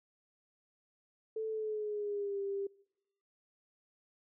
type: tone with pitch glide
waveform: sine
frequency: 440 to 396.6 Hz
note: A4 to G4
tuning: 0 to +20 cents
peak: -34 dBFS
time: 1.36-2.67 s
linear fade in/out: 5 ms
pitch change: -180 cents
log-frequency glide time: 1.49-2.4 s
effects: noise-tail reverb RT60 0.9 s tail -25 dB re dry